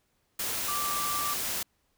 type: tone in noise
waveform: sine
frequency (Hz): 1172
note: D6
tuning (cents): -4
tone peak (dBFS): -31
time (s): 0.68-1.34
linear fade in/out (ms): 5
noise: white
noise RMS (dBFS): -32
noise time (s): 0.39-1.63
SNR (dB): -2
effects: pink hiss -73 dBFS RMS until 1.97 s